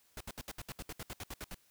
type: noise bursts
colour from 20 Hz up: pink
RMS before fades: -43 dBFS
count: 14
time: 0.17-1.545 s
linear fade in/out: 2 ms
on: 36 ms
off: 67 ms
effects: white hiss -69 dBFS RMS until 1.7 s